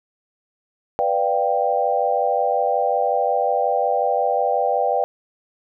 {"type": "chord", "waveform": "sine", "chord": "G dominant seventh", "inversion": "first", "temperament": "equal", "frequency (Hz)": [493.9, 587.3, 698.5, 784], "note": ["B4", "D5", "F5", "G5"], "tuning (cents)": [0, 0, 0, 0], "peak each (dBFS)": [-23, -23, -23, -21], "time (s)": [0.99, 5.04], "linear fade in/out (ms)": 0, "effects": []}